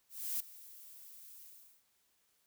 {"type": "noise with ADSR envelope", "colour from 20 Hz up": "violet", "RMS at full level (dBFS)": -35, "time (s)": [0.09, 1.84], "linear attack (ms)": 310, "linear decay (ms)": 6, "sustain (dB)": -19, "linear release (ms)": 410, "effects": ["white hiss -75 dBFS RMS until 2.46 s"]}